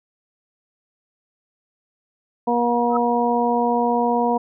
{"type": "harmonic tone", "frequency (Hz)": 239, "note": "A#3", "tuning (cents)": 43, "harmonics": [1, 2, 3, 4], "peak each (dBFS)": [-22, -22, -22, -22], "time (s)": [2.47, 4.38], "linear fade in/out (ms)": 10}
{"type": "tone with exponential growth", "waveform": "sine", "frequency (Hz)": 1283, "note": "E6", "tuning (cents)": -47, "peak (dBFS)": -18, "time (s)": [2.89, 2.97], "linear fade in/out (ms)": 5, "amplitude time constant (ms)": 17}
{"effects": []}